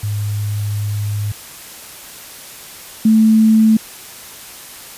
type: tone pair in turn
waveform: sine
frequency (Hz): 103.83 / 220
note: G#2 / A3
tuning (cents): 0 / 0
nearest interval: octave + minor second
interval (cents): 1300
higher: second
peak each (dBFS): -17 / -7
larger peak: second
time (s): 0.03-1.32 / 3.05-3.77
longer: first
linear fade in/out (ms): 5
effects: white hiss -35 dBFS RMS until 4.97 s + resampled to 32000 Hz